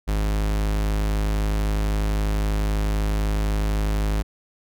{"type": "tone", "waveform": "45% pulse", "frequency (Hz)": 51.91, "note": "G#1", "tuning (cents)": 0, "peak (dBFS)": -20, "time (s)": [0.07, 4.23], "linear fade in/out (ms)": 20, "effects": []}